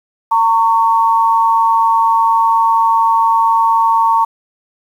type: tone pair together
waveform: sine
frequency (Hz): 912.1 / 1113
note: A#5 / C#6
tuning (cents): -38 / +7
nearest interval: minor third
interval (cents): 345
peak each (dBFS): -10 / -14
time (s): 0.31-4.25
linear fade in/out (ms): 10
effects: 7-bit